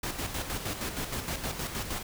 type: noise with tremolo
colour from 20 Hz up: pink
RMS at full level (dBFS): -33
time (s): 0.03-2.03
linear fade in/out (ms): 5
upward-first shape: square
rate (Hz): 6.4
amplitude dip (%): 50
effects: none